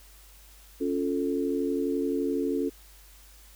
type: chord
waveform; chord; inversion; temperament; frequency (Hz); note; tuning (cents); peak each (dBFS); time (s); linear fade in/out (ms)
sine; Db augmented; none; equal; 277.2 / 349.2 / 440; Db4 / F4 / A4; 0 / 0 / 0; -28 / -31 / -30; 0.8-2.7; 20
effects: added 50 Hz sine -52 dBFS peak until 3.55 s + white hiss -55 dBFS RMS until 3.55 s

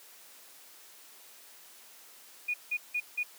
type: tone bursts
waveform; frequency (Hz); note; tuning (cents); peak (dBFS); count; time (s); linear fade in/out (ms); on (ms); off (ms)
sine; 2454; D#7; -25; -28; 4; 2.48-3.234; 10; 61; 170
effects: white hiss -54 dBFS RMS until 3.38 s + high-pass 300 Hz 12 dB/octave

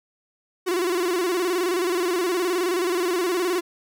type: tone with vibrato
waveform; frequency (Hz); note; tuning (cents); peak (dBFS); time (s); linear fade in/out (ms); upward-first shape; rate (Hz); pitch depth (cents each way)
45% pulse; 357; F4; +38; -21; 0.66-3.61; 20; square; 19; 78
effects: none

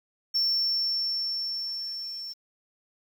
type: tone with level ramp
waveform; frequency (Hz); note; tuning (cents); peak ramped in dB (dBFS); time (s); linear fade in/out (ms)
sine; 5420; E8; +47; -19 to -35; 0.34-2.34; 20
effects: tanh soft clip ceiling -21 dBFS + 9-bit

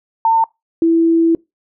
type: tone pair in turn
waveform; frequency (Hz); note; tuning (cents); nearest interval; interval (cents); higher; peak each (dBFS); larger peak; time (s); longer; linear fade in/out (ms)
sine; 903 / 330.7; A5 / E4; +45 / +6; octave + perfect fourth; 1739; first; -9; neither; 0.25-0.44 / 0.82-1.35; second; 2
effects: noise-tail reverb RT60 0.2 s tail -24 dB re dry

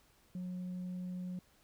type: tone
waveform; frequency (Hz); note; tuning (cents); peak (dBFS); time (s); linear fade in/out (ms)
sine; 181.2; F#3; -36; -36; 0.35-1.39; 2
effects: tanh soft clip ceiling -37 dBFS + pink hiss -68 dBFS RMS until 1.63 s

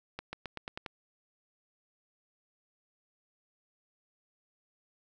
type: accelerating click train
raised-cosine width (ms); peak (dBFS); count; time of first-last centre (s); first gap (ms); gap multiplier
0.3; -22; 7; 0.19-0.862; 140; 0.91
effects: none

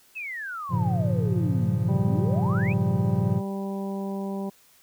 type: exponential two-way sweep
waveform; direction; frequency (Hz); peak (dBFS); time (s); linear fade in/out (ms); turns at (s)
sine; down then up; 2681 to 136 to 2681; -31; 0.15-2.74; 20; 1.95
type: chord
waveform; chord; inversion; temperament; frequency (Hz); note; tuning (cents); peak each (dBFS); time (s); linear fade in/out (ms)
triangle; G half-diminished seventh; none; equal with one note detuned; 100.58 / 116.54 / 138.59 / 174.61; G2 / Bb2 / Db3 / F3; +45 / 0 / 0 / 0; -26 / -24 / -27 / -24; 0.69-3.42; 50
type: harmonic tone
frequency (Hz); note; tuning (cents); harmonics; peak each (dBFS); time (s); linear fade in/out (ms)
196; G3; 0; 1 / 2 / 3 / 4 / 5; -29 / -35 / -39 / -41 / -43; 1.88-4.5; 10
effects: white hiss -58 dBFS RMS until 4.82 s

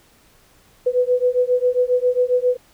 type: beating tone pair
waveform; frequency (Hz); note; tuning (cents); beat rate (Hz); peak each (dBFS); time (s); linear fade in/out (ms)
sine; 493.9 / 501.3; B4 / B4; 0 / +26; 7.4; -18 / -18; 0.86-2.57; 10
effects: pink hiss -54 dBFS RMS until 2.73 s

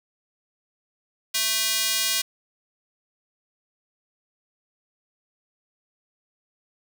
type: tone with high-pass filter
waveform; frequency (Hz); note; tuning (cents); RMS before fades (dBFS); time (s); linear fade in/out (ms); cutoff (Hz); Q
square; 220; A3; 0; -24; 1.34-2.22; 10; 3500; 0.86
effects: none

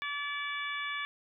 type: harmonic tone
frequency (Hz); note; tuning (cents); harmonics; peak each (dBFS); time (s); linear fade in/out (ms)
576; D5; -34; 2 / 3 / 4 / 5 / 6; -39 / -38 / -38 / -47 / -42; 0.02-1.05; 0
effects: none

